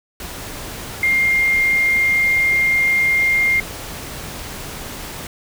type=tone in noise; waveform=sine; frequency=2116 Hz; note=C7; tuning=19 cents sharp; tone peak=-13 dBFS; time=1.03-3.6 s; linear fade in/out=2 ms; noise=pink; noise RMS=-31 dBFS; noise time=0.2-5.27 s; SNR=+15 dB; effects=none